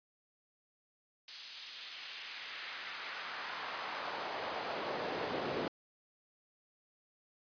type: noise with high-pass filter sweep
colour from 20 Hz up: brown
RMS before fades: -41 dBFS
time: 1.28-5.68 s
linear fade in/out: 2 ms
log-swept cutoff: 4200 to 350 Hz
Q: 1.1
effects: resampled to 11025 Hz